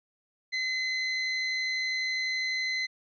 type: tone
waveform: 30% pulse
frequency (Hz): 2043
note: C7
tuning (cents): -42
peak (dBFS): -25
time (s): 0.52-2.87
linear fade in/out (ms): 20
effects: resampled to 16000 Hz